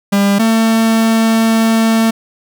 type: tone pair in turn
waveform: 45% pulse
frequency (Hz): 200.1 / 224.6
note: G3 / A3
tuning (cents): +36 / +36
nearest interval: major second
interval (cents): 200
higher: second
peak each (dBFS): -9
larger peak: neither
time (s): 0.12-0.39 / 0.39-2.11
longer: second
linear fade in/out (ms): 10
effects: none